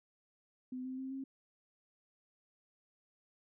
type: tone with pitch steps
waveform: sine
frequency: 254.5 / 259.1 / 263.8 / 268.5 Hz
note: C4 / C4 / C4 / C4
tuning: -48 / -17 / +14 / +45 cents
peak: -39 dBFS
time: 0.72-1.24 s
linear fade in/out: 5 ms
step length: 130 ms
effects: none